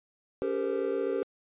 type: tone cluster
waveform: triangle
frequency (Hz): 281.4 / 394.7 / 429.9 / 462.3 / 516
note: C#4 / G4 / A4 / A#4 / C5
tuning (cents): +26 / +12 / -40 / -14 / -24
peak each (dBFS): -35 / -29 / -38 / -31 / -33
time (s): 0.42-1.23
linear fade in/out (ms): 0
effects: resampled to 8000 Hz